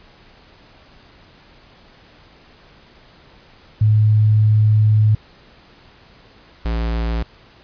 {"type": "tone pair in turn", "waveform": ["sine", "square"], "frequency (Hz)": [107.3, 56.73], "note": ["A2", "A#1"], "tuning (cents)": [-43, -46], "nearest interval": "major seventh", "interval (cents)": 1103, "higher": "first", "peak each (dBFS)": [-10, -19], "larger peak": "first", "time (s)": [[3.81, 5.15], [6.65, 7.23]], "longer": "first", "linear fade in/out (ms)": 5, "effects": ["pink hiss -48 dBFS RMS until 7.63 s", "resampled to 11025 Hz"]}